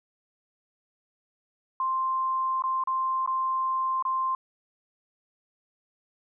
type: tone with dropouts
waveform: sine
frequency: 1050 Hz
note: C6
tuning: 6 cents sharp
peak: -24 dBFS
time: 1.8-4.35 s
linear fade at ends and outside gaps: 2 ms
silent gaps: 2.622-2.638 / 2.838-2.873 / 3.262-3.275 / 4.025-4.051 s
effects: none

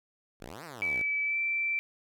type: exponential two-way sweep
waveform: 5% pulse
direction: up then down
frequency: 42.39 to 178.7 to 49.33 Hz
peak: -31 dBFS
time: 0.4-1.03 s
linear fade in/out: 10 ms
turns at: 0.64 s
type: tone with pitch glide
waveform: sine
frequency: 2300 to 2338 Hz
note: D7 to D7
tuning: -37 to -8 cents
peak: -27 dBFS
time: 0.82-1.79 s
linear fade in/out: 0 ms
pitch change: +29 cents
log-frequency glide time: 1.24-1.38 s
effects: none

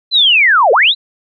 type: linear two-way sweep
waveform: sine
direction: down then up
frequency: 4133 to 416.5 to 4133 Hz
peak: -6 dBFS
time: 0.11-0.95 s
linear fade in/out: 50 ms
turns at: 0.72 s
effects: none

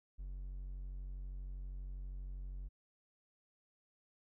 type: tone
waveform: triangle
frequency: 46.25 Hz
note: F#1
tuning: in tune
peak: -40 dBFS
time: 0.18-2.69 s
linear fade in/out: 20 ms
effects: none

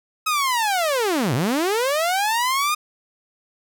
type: linear two-way sweep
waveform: sawtooth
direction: down then up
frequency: 1286 to 109.1 to 1238 Hz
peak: -15 dBFS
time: 0.26-2.75 s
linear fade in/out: 10 ms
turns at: 1.34 s
effects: none

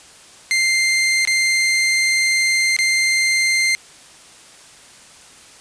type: tone with dropouts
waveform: sawtooth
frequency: 2093 Hz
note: C7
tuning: in tune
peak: -11 dBFS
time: 0.51-3.75 s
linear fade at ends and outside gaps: 0 ms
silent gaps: 1.251-1.274 / 2.765-2.788 s
effects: white hiss -44 dBFS RMS until 5.6 s + resampled to 22050 Hz

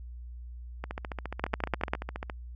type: two click trains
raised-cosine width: 0.5 ms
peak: -20 / -11 dBFS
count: 22 / 6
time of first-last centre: 0.84-2.298 / 1.44-1.935 s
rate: 14.4 / 10.1 Hz
effects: added 60 Hz sine -40 dBFS peak until 2.55 s

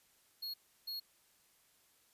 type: tone bursts at uneven times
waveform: square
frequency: 4311 Hz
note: C#8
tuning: 49 cents flat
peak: -40 dBFS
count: 2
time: 0.42-0.54 / 0.87-1 s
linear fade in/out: 10 ms
effects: white hiss -70 dBFS RMS until 2.13 s + resampled to 32000 Hz

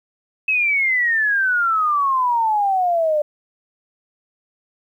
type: exponential sweep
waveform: sine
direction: down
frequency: 2601 to 589 Hz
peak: -15 dBFS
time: 0.48-3.22 s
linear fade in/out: 5 ms
effects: 9-bit

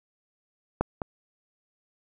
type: clicks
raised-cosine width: 1 ms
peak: -9 / -16 dBFS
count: 2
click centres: 0.81 / 1.018 s
effects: none

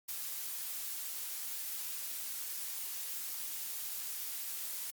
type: noise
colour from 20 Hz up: blue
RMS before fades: -40 dBFS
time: 0.08-4.91 s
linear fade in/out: 10 ms
effects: Opus 48 kbps

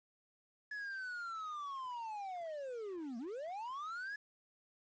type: linear two-way sweep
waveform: triangle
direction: down then up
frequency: 1712 to 220 to 1712 Hz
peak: -39 dBFS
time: 0.71-4.16 s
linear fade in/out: 5 ms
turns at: 3.18 s
effects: resampled to 16000 Hz + 11-bit

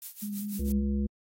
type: noise with tremolo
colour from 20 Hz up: violet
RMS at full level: -37 dBFS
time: 0.02-0.72 s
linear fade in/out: 0 ms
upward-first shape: triangle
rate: 6.1 Hz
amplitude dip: 95%
type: tone with vibrato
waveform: sine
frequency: 204.1 Hz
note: G#3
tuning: 30 cents flat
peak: -32 dBFS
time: 0.22-0.83 s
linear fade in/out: 10 ms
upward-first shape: sine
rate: 5 Hz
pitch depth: 28 cents each way
type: harmonic tone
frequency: 69.3 Hz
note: C#2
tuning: in tune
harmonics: 1 / 3 / 5 / 7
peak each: -29 / -28 / -41 / -45 dBFS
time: 0.59-1.07 s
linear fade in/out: 10 ms
effects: AAC 48 kbps

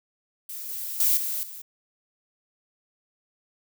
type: noise with level steps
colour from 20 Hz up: violet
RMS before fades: -36 / -33 / -21 / -29 / -40 dBFS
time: 0.49-1.62 s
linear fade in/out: 5 ms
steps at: 0.69 / 1 / 1.17 / 1.43 s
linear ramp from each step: 2 ms
effects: none

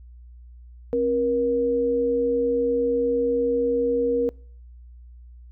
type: tone pair together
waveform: sine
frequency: 267.2 / 475.6 Hz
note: C4 / A#4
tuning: +36 / +35 cents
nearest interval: minor seventh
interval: 999 cents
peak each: -27 / -20 dBFS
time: 0.93-4.29 s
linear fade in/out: 0 ms
effects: noise-tail reverb RT60 0.5 s tail -26 dB re dry + added 60 Hz sine -42 dBFS peak until 5.51 s

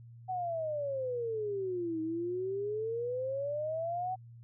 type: exponential two-way sweep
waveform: sine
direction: down then up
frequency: 757 to 315.6 to 757 Hz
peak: -32 dBFS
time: 0.28-4.16 s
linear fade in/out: 20 ms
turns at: 2.01 s
effects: added 117 Hz sine -49 dBFS peak until 4.43 s

